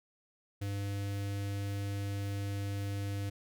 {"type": "tone with notch filter", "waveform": "square", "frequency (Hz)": 100.1, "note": "G2", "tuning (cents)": 37, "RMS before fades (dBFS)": -36, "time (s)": [0.61, 3.3], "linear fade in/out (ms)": 10, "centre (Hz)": 1000, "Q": 1.4, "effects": []}